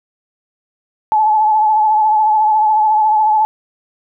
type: tone with vibrato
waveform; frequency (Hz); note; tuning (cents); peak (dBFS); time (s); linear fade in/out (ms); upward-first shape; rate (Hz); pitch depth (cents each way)
sine; 860; A5; -40; -9; 1.12-3.45; 0; triangle; 14; 44
effects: none